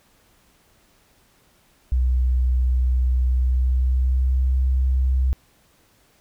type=tone with pitch glide; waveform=sine; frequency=62.8 to 64.79 Hz; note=B1 to C2; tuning=+30 to -16 cents; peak=-16 dBFS; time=1.92-5.33 s; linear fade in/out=0 ms; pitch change=+54 cents; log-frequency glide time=3.27-4.59 s; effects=pink hiss -59 dBFS RMS until 6.2 s

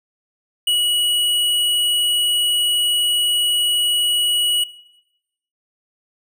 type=tone with hard clipping; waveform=sine; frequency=2921 Hz; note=F#7; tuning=23 cents flat; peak=-16 dBFS; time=0.67-4.64 s; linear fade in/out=5 ms; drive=12 dB; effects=noise-tail reverb RT60 0.9 s tail -19 dB re dry

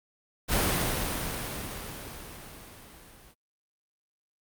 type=noise with level ramp; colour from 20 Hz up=pink; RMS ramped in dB=-24 to -54 dBFS; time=0.48-3.35 s; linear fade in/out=50 ms; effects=Opus 48 kbps

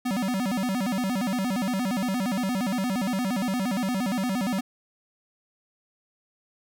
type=tone with vibrato; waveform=square; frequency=218.4 Hz; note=A3; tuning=13 cents flat; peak=-25 dBFS; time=0.05-4.61 s; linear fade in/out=10 ms; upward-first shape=square; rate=8.6 Hz; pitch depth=230 cents each way; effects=none

